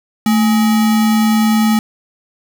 sine tone with sample-and-hold, 220 Hz, A3, in tune, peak -9 dBFS, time 0.26-1.79 s, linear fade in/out 2 ms, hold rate 1050 Hz, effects none

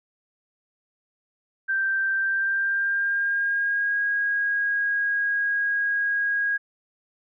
sine tone with pitch glide, 1568 to 1640.3 Hz, G6 to G#6, 0 to -22 cents, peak -21 dBFS, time 1.68-6.58 s, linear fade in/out 20 ms, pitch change +78 cents, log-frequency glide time 2.15-3.99 s, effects none

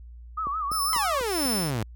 sine tone with vibrato, 1203 Hz, D6, 41 cents sharp, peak -26 dBFS, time 0.37-1.2 s, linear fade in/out 10 ms, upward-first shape sine, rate 6 Hz, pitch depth 140 cents each way
click train, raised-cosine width 2 ms, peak -25 dBFS, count 5, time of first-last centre 0.47-1.458 s, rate 4.05 Hz
15% pulse tone with tremolo, 5290 Hz, E8, 5 cents sharp, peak -20 dBFS, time 0.71-1.71 s, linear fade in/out 10 ms, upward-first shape sine, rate 1.6 Hz, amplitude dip 100%
sawtooth exponential sweep, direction down, 1046.5 to 101.9 Hz, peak -22 dBFS, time 0.93-1.83 s, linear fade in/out 0 ms
effects added 59 Hz sine -41 dBFS peak until 1.95 s

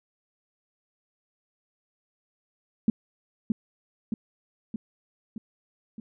sine tone with echo, 220 Hz, A3, in tune, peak -16 dBFS, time 2.88-2.9 s, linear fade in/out 2 ms, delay 620 ms, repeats 5, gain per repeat -4 dB, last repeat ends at 6 s, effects none

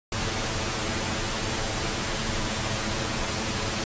pink noise with comb filter, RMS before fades -28 dBFS, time 0.12-3.84 s, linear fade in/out 2 ms, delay 9.1 ms, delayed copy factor +0.75, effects resampled to 16000 Hz

